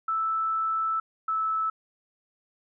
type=tone pair in turn; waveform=sine; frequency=1317 / 1307.9 Hz; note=E6 / E6; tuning=-2 / -14 cents; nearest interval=unison; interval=12 cents; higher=first; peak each=-24 dBFS; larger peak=neither; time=0.08-1 / 1.28-1.7 s; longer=first; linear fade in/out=5 ms; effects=none